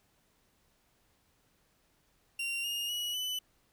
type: tone with pitch steps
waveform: 40% pulse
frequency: 2763 / 2839 / 2917 / 2997 Hz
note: F7 / F7 / F#7 / F#7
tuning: -19 / +28 / -25 / +22 cents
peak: -32 dBFS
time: 2.39-3.39 s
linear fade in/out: 5 ms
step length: 250 ms
effects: pink hiss -71 dBFS RMS until 3.72 s